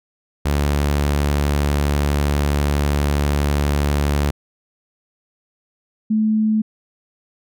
sawtooth / sine tone pair in turn, 72.3 / 216.7 Hz, D2 / A3, -27 / -26 cents, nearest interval octave + perfect fifth, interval 1901 cents, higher second, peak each -12 / -14 dBFS, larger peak first, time 0.45-4.31 / 6.1-6.62 s, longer first, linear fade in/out 10 ms, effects none

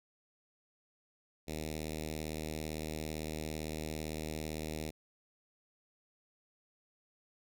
5% pulse tone with notch filter, 77.78 Hz, D#2, in tune, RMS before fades -40 dBFS, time 1.47-4.91 s, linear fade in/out 20 ms, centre 1100 Hz, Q 0.52, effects none

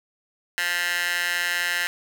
15% pulse tone with high-pass filter, 175.3 Hz, F3, 7 cents sharp, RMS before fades -25 dBFS, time 0.58-1.87 s, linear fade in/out 0 ms, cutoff 1800 Hz, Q 2.3, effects none

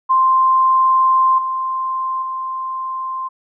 sine tone with level steps, 1046.5 Hz, C6, in tune, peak -10 / -18 / -21 dBFS, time 0.09-3.29 s, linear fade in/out 20 ms, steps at 1.38 / 2.22 s, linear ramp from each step 5 ms, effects none

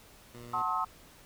15% pulse tone, 120 Hz, B2, 49 cents flat, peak -39 dBFS, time 0.34-0.62 s, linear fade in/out 5 ms
sine chord, F# diminished seventh, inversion none, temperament just, 740 / 888 / 1065.6 / 1278.7 Hz, F#5 / A5 / C6 / Eb6, 0 / +16 / +31 / +47 cents, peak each -37 / -35 / -33 / -32 dBFS, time 0.53-0.85 s, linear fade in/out 10 ms
effects pink hiss -56 dBFS RMS until 1.25 s

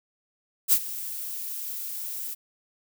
violet noise with ADSR envelope, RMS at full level -17 dBFS, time 0.68-2.35 s, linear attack 45 ms, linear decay 62 ms, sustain -17 dB, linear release 21 ms, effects none

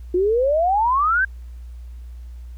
sine exponential sweep, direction up, 348.4 to 1610 Hz, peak -15 dBFS, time 0.14-1.25 s, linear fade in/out 5 ms, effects added 60 Hz sine -33 dBFS peak until 2.57 s + pink hiss -60 dBFS RMS until 2.57 s

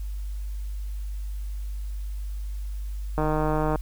click train, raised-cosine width 1 ms, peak -12 dBFS, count 90, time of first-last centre 3.18-3.758 s, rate 154 Hz, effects added 50 Hz sine -29 dBFS peak until 3.81 s + white hiss -55 dBFS RMS until 3.81 s

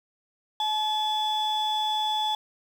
sine tone pair together, 858 / 3432 Hz, A5 / A7, -44 / -44 cents, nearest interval 2 octaves, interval 2400 cents, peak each -24 / -26 dBFS, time 0.6-2.35 s, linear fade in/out 2 ms, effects tanh soft clip ceiling -20 dBFS + 8-bit

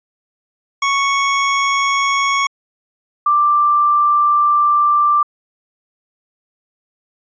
25% pulse / sine tone pair in turn, 1108.7 / 1179 Hz, C#6 / D6, 0 / +6 cents, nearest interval minor second, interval 106 cents, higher second, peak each -10 dBFS, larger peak neither, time 0.82-2.47 / 3.26-5.23 s, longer second, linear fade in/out 5 ms, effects resampled to 16000 Hz

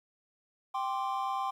triangle chord, G suspended fourth, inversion none, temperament equal, 784 / 1046.5 / 1174.7 Hz, G5 / C6 / D6, 0 / 0 / 0 cents, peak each -32 / -32 / -37 dBFS, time 0.74-1.51 s, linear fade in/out 10 ms, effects 11-bit

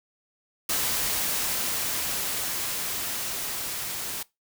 white noise with level ramp, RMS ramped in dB -26 to -33 dBFS, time 0.69-4.23 s, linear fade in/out 5 ms, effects noise-tail reverb RT60 0.2 s tail -21 dB re dry

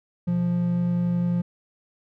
triangle tone pair together, 123.59 / 174.9 Hz, B2 / F3, +2 / +3 cents, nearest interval tritone, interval 601 cents, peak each -28 / -19 dBFS, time 0.27-1.42 s, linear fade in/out 10 ms, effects none

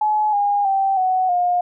sine tone with pitch steps, 851 / 814 / 778.6 / 744.7 / 712.3 Hz, G#5 / G#5 / G5 / F#5 / F5, +42 / -35 / -12 / +11 / +34 cents, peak -15 dBFS, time 0.01-1.61 s, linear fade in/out 5 ms, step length 320 ms, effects none

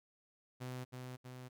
sawtooth tone with echo, 126.8 Hz, B2, 46 cents sharp, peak -38 dBFS, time 0.6-0.85 s, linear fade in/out 20 ms, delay 320 ms, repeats 2, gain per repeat -3 dB, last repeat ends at 1.49 s, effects none

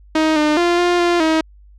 sawtooth tone with pitch steps, 314.3 / 302.3 / 347.2 / 351.8 / 347.4 / 318.3 Hz, D#4 / D#4 / F4 / F4 / F4 / D#4, +18 / -50 / -10 / +13 / -9 / +39 cents, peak -9 dBFS, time 0.15-1.41 s, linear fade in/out 5 ms, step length 210 ms, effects added 50 Hz sine -42 dBFS peak until 1.78 s + low-pass 5000 Hz 12 dB/octave

